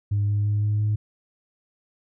sine tone with pitch steps, 102.2 / 103.09 / 103.99 / 104.89 / 105.8 Hz, G#2 / G#2 / G#2 / G#2 / G#2, -27 / -12 / +3 / +18 / +33 cents, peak -18 dBFS, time 0.11-0.96 s, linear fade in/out 10 ms, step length 170 ms, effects tanh soft clip ceiling -17 dBFS

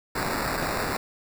blue noise with sample-and-hold, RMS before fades -28 dBFS, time 0.15-0.97 s, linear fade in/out 5 ms, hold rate 3150 Hz, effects none

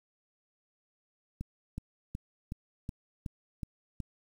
click train, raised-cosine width 5 ms, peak -24 dBFS, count 8, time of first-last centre 1.41-4.003 s, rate 2.7 Hz, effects 9-bit

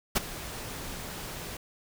pink noise with ADSR envelope, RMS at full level -22 dBFS, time 0.15-1.57 s, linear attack 17 ms, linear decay 20 ms, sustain -17 dB, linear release 5 ms, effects none

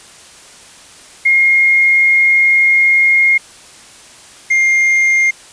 sine / triangle tone pair in turn, 2139 / 2117 Hz, C7 / C7, +38 / +20 cents, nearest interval unison, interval 18 cents, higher first, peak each -7 dBFS, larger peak neither, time 1.25-3.38 / 4.5-5.31 s, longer first, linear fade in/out 10 ms, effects white hiss -39 dBFS RMS until 5.52 s + resampled to 22050 Hz

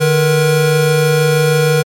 square tone pair together, 150.7 / 478.4 Hz, D3 / A#4, +45 / +45 cents, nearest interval octave + minor sixth, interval 2000 cents, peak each -13 dBFS, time 0-1.83 s, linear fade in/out 20 ms, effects MP3 64 kbps

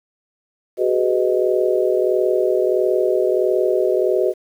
sine chord, G# minor seventh, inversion third, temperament just, 373.8 / 415.3 / 498.4 / 623 Hz, F#4 / G#4 / B4 / D#5, +18 / 0 / +16 / +2 cents, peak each -18 / -22 / -21 / -21 dBFS, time 0.77-4.34 s, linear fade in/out 50 ms, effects 8-bit

